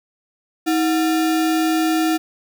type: tone with sample-and-hold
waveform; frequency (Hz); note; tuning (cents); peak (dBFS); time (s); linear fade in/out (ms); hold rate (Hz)
sine; 319.2; D#4; +44; -15; 0.66-2.18; 20; 1050
effects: none